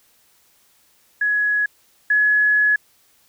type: tone pair in turn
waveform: sine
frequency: 1680 / 1693.6 Hz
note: G#6 / G#6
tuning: +19 / +33 cents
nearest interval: unison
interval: 14 cents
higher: second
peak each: -16 / -13 dBFS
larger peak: second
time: 1.21-1.66 / 2.1-2.76 s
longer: second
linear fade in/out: 5 ms
effects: white hiss -58 dBFS RMS until 3.28 s